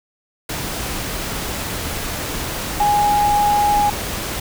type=tone in noise; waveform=sine; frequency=827 Hz; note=G#5; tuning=8 cents flat; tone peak=-13 dBFS; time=2.8-3.9 s; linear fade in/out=5 ms; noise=pink; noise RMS=-25 dBFS; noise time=0.49-4.4 s; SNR=+9 dB; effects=none